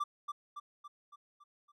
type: tone with echo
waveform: triangle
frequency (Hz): 1174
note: D6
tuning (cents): -1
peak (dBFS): -29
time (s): 0-0.04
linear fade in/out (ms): 10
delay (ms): 280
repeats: 6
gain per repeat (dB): -5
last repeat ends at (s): 1.72
effects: none